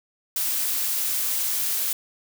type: noise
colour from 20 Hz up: blue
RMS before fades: -25 dBFS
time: 0.36-1.93 s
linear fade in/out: 2 ms
effects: none